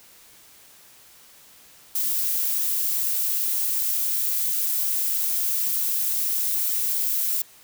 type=noise; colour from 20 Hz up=violet; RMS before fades=-24 dBFS; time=1.95-7.42 s; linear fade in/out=5 ms; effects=white hiss -51 dBFS RMS until 7.63 s